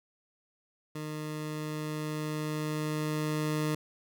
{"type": "tone with level ramp", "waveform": "20% pulse", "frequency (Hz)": 153.2, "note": "D#3", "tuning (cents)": -27, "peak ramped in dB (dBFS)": [-31, -23], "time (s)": [0.95, 3.75], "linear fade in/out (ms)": 5, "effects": []}